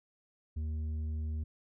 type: tone with tanh clipping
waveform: sine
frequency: 77.78 Hz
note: D#2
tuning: in tune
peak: -34 dBFS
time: 0.56-1.44 s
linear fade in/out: 10 ms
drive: 6 dB
effects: none